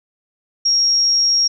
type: tone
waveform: sine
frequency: 5588 Hz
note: F8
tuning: in tune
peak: -12 dBFS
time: 0.65-1.48 s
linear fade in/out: 10 ms
effects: none